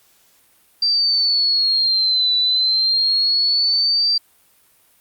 sine linear two-way sweep, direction down then up, 4699 to 3957 to 4699 Hz, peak -14 dBFS, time 0.82-4.18 s, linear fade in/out 5 ms, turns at 2.36 s, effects white hiss -56 dBFS RMS until 5 s + Opus 48 kbps

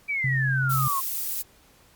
sine exponential sweep, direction down, 2349 to 1054 Hz, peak -24 dBFS, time 0.08-1.01 s, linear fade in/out 20 ms
sine tone, 132.6 Hz, C3, 23 cents sharp, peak -23 dBFS, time 0.24-0.88 s, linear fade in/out 5 ms
violet noise, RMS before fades -29 dBFS, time 0.69-1.43 s, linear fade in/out 20 ms
effects pink hiss -57 dBFS RMS until 1.95 s + Opus 48 kbps

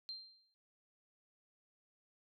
sine tone with exponential decay, 4162 Hz, C8, 10 cents flat, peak -40 dBFS, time 0.09-0.54 s, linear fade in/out 0 ms, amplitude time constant 96 ms, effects none

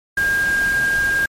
sine tone in noise, 1613 Hz, G6, 49 cents sharp, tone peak -15 dBFS, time 0.17-1.26 s, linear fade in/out 5 ms, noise pink, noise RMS -30 dBFS, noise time 0.17-1.26 s, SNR +12 dB, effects MP3 64 kbps

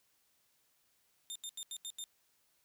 20% pulse tone bursts, 3622 Hz, A7, 49 cents sharp, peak -35 dBFS, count 6, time 1.3-2.04 s, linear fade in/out 0 ms, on 55 ms, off 82 ms, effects white hiss -74 dBFS RMS until 2.64 s

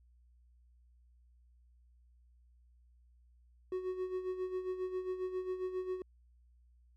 triangle tone with tremolo, 370 Hz, F#4, in tune, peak -31 dBFS, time 3.72-6.02 s, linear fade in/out 2 ms, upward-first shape sine, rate 7.4 Hz, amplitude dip 65%, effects added 60 Hz sine -62 dBFS peak until 6.96 s

